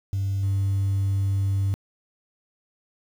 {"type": "tone with level steps", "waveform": "sine", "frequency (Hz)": 98, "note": "G2", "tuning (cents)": 0, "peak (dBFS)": [-21, -18], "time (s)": [0.13, 1.74], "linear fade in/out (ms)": 0, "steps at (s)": 0.43, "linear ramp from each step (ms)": 2, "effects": ["tanh soft clip ceiling -19 dBFS", "8-bit"]}